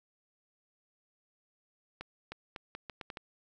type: accelerating click train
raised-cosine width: 0.3 ms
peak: -25 dBFS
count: 8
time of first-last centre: 2.01-3.172 s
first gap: 310 ms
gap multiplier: 0.78
effects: none